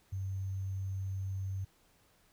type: tone with sample-and-hold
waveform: sine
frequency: 95.9 Hz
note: G2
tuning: 37 cents flat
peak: -34 dBFS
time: 0.12-1.65 s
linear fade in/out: 10 ms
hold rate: 6300 Hz
effects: pink hiss -68 dBFS RMS until 2.32 s